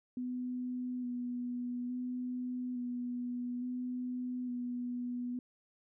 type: tone with vibrato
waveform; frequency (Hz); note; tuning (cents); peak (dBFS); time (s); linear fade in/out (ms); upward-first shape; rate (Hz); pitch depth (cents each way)
sine; 247.4; B3; +3; -35; 0.17-5.39; 2; square; 0.58; 16
effects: none